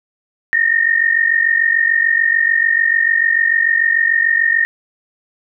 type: tone pair together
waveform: sine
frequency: 1817.9 / 1864.7 Hz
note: A#6 / A#6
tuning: -44 / 0 cents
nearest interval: unison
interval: 44 cents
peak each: -14 dBFS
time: 0.53-4.65 s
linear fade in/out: 0 ms
effects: none